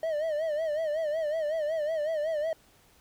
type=tone with vibrato; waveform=triangle; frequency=621 Hz; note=D#5; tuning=3 cents flat; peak=-25 dBFS; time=0.03-2.53 s; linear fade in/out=2 ms; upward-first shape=sine; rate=5.4 Hz; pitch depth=99 cents each way; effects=pink hiss -61 dBFS RMS until 3 s